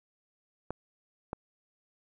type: clicks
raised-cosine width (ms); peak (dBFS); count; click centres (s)
1; -20; 2; 0.706 / 1.331
effects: none